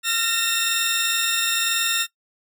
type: tone cluster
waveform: sawtooth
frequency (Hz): 1377 / 1830 / 2692 / 3681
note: F6 / A#6 / E7 / A#7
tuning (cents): -25 / -32 / +36 / -23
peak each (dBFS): -24 / -24 / -24 / -20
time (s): 0.03-2.07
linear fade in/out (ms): 50
effects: noise-tail reverb RT60 0.1 s tail -18 dB re dry